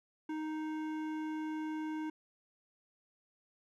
sine tone with hard clipping, 311.1 Hz, D#4, in tune, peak -38 dBFS, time 0.29-2.1 s, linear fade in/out 5 ms, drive 13 dB, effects none

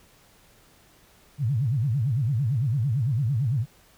sine tone with vibrato, 125.7 Hz, B2, 31 cents sharp, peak -21 dBFS, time 1.38-3.66 s, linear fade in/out 50 ms, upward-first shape sine, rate 8.9 Hz, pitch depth 290 cents each way, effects pink hiss -57 dBFS RMS until 3.97 s

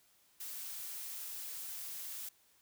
blue noise, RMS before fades -44 dBFS, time 0.4-2.29 s, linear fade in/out 5 ms, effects white hiss -69 dBFS RMS until 2.61 s

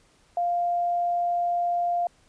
sine tone, 698.5 Hz, F5, in tune, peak -22 dBFS, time 0.37-2.07 s, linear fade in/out 2 ms, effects pink hiss -61 dBFS RMS until 2.28 s + resampled to 22050 Hz

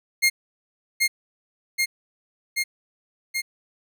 sawtooth tone with echo, 2130 Hz, C7, 30 cents sharp, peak -12 dBFS, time 0.22-0.3 s, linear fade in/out 20 ms, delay 780 ms, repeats 4, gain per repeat -2 dB, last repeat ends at 3.42 s, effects none

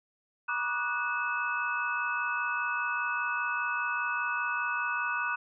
sine tone cluster, 958 / 1148 / 1213 / 1477 / 2592 Hz, A#5 / D6 / D#6 / F#6 / E7, +47 / -40 / -44 / -3 / -30 cents, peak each -37 / -38 / -36 / -31 / -37 dBFS, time 0.48-5.36 s, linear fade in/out 10 ms, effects none

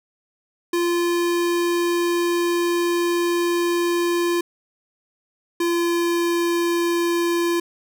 square tone pair in turn, 345.9 / 342.7 Hz, F4 / F4, -17 / -33 cents, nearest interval unison, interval 16 cents, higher first, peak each -19 dBFS, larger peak neither, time 0.73-4.41 / 5.6-7.6 s, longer first, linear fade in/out 5 ms, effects none

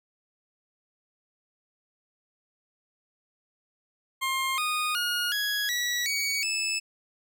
20% pulse tone with pitch steps, 1063 / 1235.3 / 1435.4 / 1668 / 1938.3 / 2252 / 2617 Hz, C6 / D#6 / F6 / G#6 / B6 / C#7 / E7, +27 / -13 / +47 / +7 / -33 / +27 / -13 cents, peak -21 dBFS, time 4.21-6.8 s, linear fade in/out 20 ms, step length 370 ms, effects none

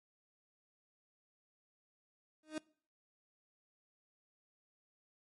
30% pulse tone with exponential growth, 310 Hz, D#4, 6 cents flat, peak -32 dBFS, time 2.43-2.58 s, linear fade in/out 2 ms, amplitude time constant 32 ms, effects noise-tail reverb RT60 0.5 s tail -24 dB re dry + MP3 48 kbps

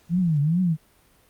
sine tone with vibrato, 162.5 Hz, E3, 24 cents flat, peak -18 dBFS, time 0.09-0.77 s, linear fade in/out 50 ms, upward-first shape triangle, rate 2.4 Hz, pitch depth 260 cents each way, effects pink hiss -59 dBFS RMS until 1.29 s + Opus 48 kbps

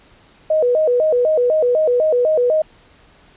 sine tone with vibrato, 553 Hz, C#5, 4 cents flat, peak -12 dBFS, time 0.5-2.62 s, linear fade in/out 5 ms, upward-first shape square, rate 4 Hz, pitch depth 210 cents each way, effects pink hiss -50 dBFS RMS until 3.36 s + resampled to 8000 Hz

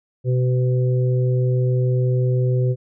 harmonic tone, 126.3 Hz, B2, 39 cents sharp, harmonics 1 / 3 / 4, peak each -16 / -26 / -28 dBFS, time 0.24-2.76 s, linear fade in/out 50 ms, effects none

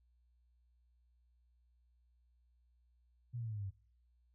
sine linear sweep, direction down, 123.47 to 93.4 Hz, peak -39 dBFS, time 3.33-3.71 s, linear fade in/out 20 ms, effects noise-tail reverb RT60 0.4 s tail -20 dB re dry + added 60 Hz sine -69 dBFS peak until 4.34 s

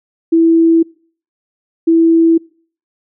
sine tone pair in turn, 329.6 / 329.6 Hz, E4 / E4, 0 / 0 cents, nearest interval unison, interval 0 cents, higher neither, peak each -6 dBFS, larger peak neither, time 0.32-0.83 / 1.87-2.38 s, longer neither, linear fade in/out 10 ms, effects noise-tail reverb RT60 0.5 s tail -26 dB re dry

